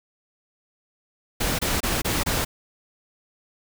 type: noise bursts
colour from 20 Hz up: pink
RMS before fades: -24 dBFS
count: 5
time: 1.4-2.45 s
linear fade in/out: 10 ms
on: 190 ms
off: 25 ms
effects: none